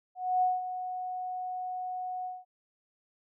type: tone with ADSR envelope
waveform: sine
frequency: 735 Hz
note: F#5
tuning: 12 cents flat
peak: -22 dBFS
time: 0.15-2.45 s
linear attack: 270 ms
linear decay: 190 ms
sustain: -11 dB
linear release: 200 ms
effects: none